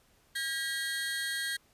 30% pulse tone cluster, 1620 / 1918 / 4328 Hz, G#6 / A#6 / C#8, -43 / +49 / -42 cents, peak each -32 / -34 / -36 dBFS, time 0.35-1.57 s, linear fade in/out 10 ms, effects pink hiss -66 dBFS RMS until 1.73 s + resampled to 32000 Hz

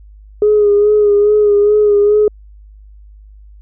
sine tone with vibrato, 415.3 Hz, G#4, in tune, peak -6 dBFS, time 0.42-2.28 s, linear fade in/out 2 ms, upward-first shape sine, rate 2.4 Hz, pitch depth 33 cents each way, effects tanh soft clip ceiling -2 dBFS + added 51 Hz sine -36 dBFS peak until 3.61 s

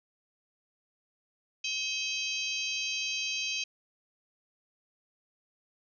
harmonic tone with a mistuned harmonic, 789 Hz, G5, 11 cents sharp, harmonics 3 / 4 / 5 / 6 / 7 / 8, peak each -34 / -37 / -40 / -40 / -42 / -40 dBFS, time 1.64-3.64 s, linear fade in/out 5 ms, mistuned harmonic 3, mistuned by +130 cents, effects none

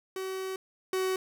45% pulse tone pair in turn, 379 / 375.7 Hz, F#4 / F#4, +42 / +26 cents, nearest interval unison, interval 16 cents, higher first, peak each -33 / -27 dBFS, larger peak second, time 0.16-0.56 / 0.93-1.16 s, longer first, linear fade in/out 2 ms, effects none

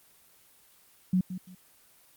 sine tone with echo, 184 Hz, F#3, 9 cents flat, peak -21 dBFS, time 1.13-1.21 s, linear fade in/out 5 ms, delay 170 ms, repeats 2, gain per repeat -12 dB, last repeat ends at 1.55 s, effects white hiss -60 dBFS RMS until 2.16 s + Opus 24 kbps

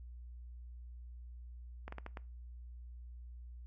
slowing click train, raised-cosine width 0.5 ms, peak -29 dBFS, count 5, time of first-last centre 1.88-2.172 s, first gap 44 ms, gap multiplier 1.35, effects noise-tail reverb RT60 0.3 s tail -21 dB re dry + added 60 Hz sine -47 dBFS peak until 3.66 s

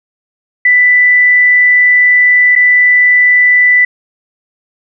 sine tone with dropouts, 1984 Hz, B6, 7 cents sharp, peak -4 dBFS, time 0.65-3.85 s, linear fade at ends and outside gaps 5 ms, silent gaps 2.554-2.56 s, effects none

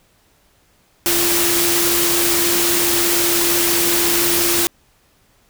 sine tone in noise, 344 Hz, F4, 26 cents flat, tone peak -21 dBFS, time 1.06-4.67 s, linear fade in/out 0 ms, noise white, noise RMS -17 dBFS, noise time 1.06-4.67 s, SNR -7 dB, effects pink hiss -57 dBFS RMS until 5.49 s

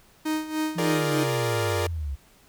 45% pulse tone with tremolo, 311.1 Hz, D#4, in tune, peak -23 dBFS, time 0.25-1.24 s, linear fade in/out 10 ms, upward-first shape sine, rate 3.4 Hz, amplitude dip 75%
sine linear sweep, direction down, 173.3 to 65.41 Hz, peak -27 dBFS, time 0.75-2.16 s, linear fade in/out 20 ms
sawtooth chord, Bb dominant seventh, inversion second, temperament equal, 349.2 / 415.3 / 466.2 / 587.3 Hz, F4 / Ab4 / Bb4 / D5, 0 / 0 / 0 / 0 cents, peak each -28 / -27 / -25 / -27 dBFS, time 0.78-1.87 s, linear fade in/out 5 ms
effects pink hiss -57 dBFS RMS until 2.48 s

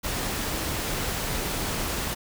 pink noise, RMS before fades -29 dBFS, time 0.03-2.15 s, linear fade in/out 20 ms, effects none

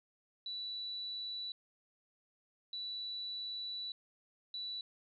sine tone bursts at uneven times, 3951 Hz, B7, in tune, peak -39 dBFS, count 3, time 0.46-1.52 / 2.73-3.92 / 4.54-4.81 s, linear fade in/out 2 ms, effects none

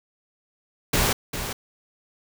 pink noise with echo, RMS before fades -21 dBFS, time 0.93-1.13 s, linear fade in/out 5 ms, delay 400 ms, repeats 1, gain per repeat -9 dB, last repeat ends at 1.53 s, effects none

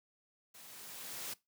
white noise with level ramp, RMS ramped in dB -55 to -41 dBFS, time 0.54-1.34 s, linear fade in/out 10 ms, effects noise-tail reverb RT60 0.2 s tail -20 dB re dry + high-pass 100 Hz 12 dB/octave

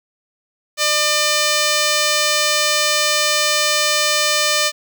5% pulse tone, 600 Hz, D5, 37 cents sharp, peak -3 dBFS, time 0.77-4.72 s, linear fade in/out 50 ms, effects none

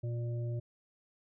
harmonic tone, 118.6 Hz, A#2, 30 cents sharp, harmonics 1 / 3 / 5, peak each -33 / -46 / -48 dBFS, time 0.03-0.6 s, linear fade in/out 10 ms, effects none

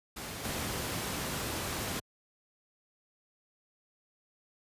pink noise with level steps, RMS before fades -40 / -35 dBFS, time 0.16-2 s, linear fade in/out 10 ms, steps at 0.43 s, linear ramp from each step 20 ms, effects high-pass 60 Hz 12 dB/octave + resampled to 32000 Hz

